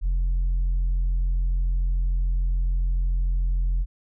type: tone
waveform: sine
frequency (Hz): 43.46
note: F1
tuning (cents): -8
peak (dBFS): -17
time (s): 0.01-3.86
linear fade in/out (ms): 50
effects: tanh soft clip ceiling -19 dBFS